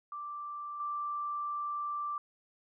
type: tone with level steps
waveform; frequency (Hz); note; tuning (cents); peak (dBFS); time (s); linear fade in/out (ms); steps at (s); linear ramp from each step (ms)
sine; 1174.7; D6; 0; -38 / -33; 0.12-2.18; 2; 0.8; 2
effects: none